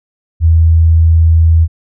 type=tone; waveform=sine; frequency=81.7 Hz; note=E2; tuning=15 cents flat; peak=-4 dBFS; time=0.4-1.68 s; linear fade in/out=50 ms; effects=none